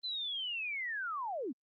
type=linear sweep; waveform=sine; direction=down; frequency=4100 to 213.3 Hz; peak=-35 dBFS; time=0.03-1.53 s; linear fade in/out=20 ms; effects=Opus 32 kbps